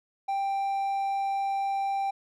triangle tone, 787 Hz, G5, 7 cents sharp, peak -24 dBFS, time 0.28-2.11 s, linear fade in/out 10 ms, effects none

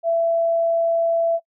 sine tone, 668 Hz, E5, 23 cents sharp, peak -16 dBFS, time 0.03-1.4 s, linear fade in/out 50 ms, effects noise-tail reverb RT60 0.1 s tail -24 dB re dry

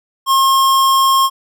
square tone, 1074 Hz, C6, 45 cents sharp, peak -10 dBFS, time 0.26-1.3 s, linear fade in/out 50 ms, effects none

